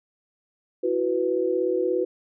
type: chord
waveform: sine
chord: E suspended second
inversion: none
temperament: equal with one note detuned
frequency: 333.1 / 370 / 493.9 Hz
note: E4 / F#4 / B4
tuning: +18 / 0 / 0 cents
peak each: -28 / -24 / -25 dBFS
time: 0.83-2.05 s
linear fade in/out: 10 ms
effects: none